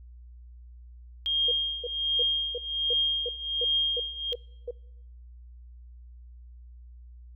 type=tone with tremolo; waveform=sine; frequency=3227 Hz; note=G7; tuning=50 cents sharp; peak=-21 dBFS; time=1.26-4.33 s; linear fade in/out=0 ms; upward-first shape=triangle; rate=1.3 Hz; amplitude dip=85%
type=tone bursts; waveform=sine; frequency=484.6 Hz; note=B4; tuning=33 cents flat; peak=-30 dBFS; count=10; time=1.48-4.71 s; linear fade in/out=5 ms; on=35 ms; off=320 ms
effects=noise-tail reverb RT60 1.0 s tail -26 dB re dry + added 60 Hz sine -45 dBFS peak until 7.35 s